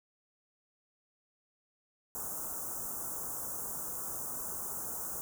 white band-stop noise, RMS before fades -39 dBFS, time 2.15-5.21 s, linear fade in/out 0 ms, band 1400 to 6400 Hz, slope 48 dB/octave, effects none

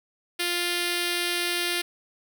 5% pulse tone with notch filter, 349.9 Hz, F4, 3 cents sharp, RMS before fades -27 dBFS, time 0.39-1.82 s, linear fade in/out 10 ms, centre 920 Hz, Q 0.75, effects none

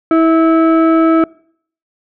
sine tone with frequency modulation, 325 Hz, E4, 24 cents flat, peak -6 dBFS, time 0.11-1.24 s, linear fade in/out 2 ms, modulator 977 Hz, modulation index 0.71, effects noise-tail reverb RT60 0.6 s tail -25 dB re dry + tanh soft clip ceiling -2 dBFS

